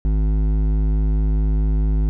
sine tone with hard clipping, 52.3 Hz, G#1, 13 cents sharp, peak -17 dBFS, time 0.05-2.09 s, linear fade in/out 0 ms, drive 11 dB, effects none

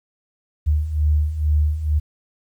sine beating tone pair, 74 / 76.2 Hz, D2 / D#2, +14 / -36 cents, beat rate 2.2 Hz, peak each -22 / -17 dBFS, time 0.66-2 s, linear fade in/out 20 ms, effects 9-bit

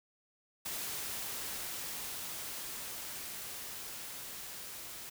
white noise with level ramp, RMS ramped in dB -39 to -46 dBFS, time 0.65-5.1 s, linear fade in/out 10 ms, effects none

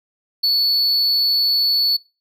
triangle tone with amplitude modulation, 4435 Hz, C#8, in tune, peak -11 dBFS, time 0.43-1.97 s, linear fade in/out 10 ms, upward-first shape sine, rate 267 Hz, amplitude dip 35%, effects noise-tail reverb RT60 0.3 s tail -24 dB re dry

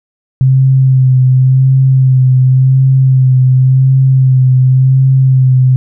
sine tone with vibrato, 130.81 Hz, C3, in tune, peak -4 dBFS, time 0.41-5.76 s, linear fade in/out 0 ms, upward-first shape sine, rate 0.91 Hz, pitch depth 27 cents each way, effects none

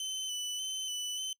25% pulse tone with vibrato, 3023 Hz, F#7, 36 cents sharp, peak -31 dBFS, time 0-1.33 s, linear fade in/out 2 ms, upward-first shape square, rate 1.7 Hz, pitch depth 23 cents each way, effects noise-tail reverb RT60 0.1 s tail -23 dB re dry

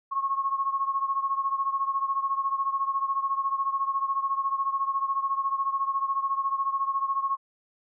sine beating tone pair, 1089 / 1103 Hz, C#6 / C#6, -31 / -9 cents, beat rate 14 Hz, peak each -26 / -30 dBFS, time 0.11-7.37 s, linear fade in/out 20 ms, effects none

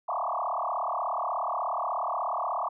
sine tone with frequency modulation, 917 Hz, A#5, 29 cents flat, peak -27 dBFS, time 0.08-2.69 s, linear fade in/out 10 ms, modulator 36.6 Hz, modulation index 7.2, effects none

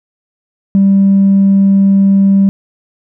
triangle tone with tanh clipping, 196 Hz, G3, in tune, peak -5 dBFS, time 0.75-2.49 s, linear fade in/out 0 ms, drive 5 dB, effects none

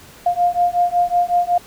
sine beating tone pair, 702 / 707.4 Hz, F5 / F5, +9 / +22 cents, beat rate 5.4 Hz, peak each -17 dBFS, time 0.26-1.58 s, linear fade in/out 5 ms, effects pink hiss -43 dBFS RMS until 1.66 s

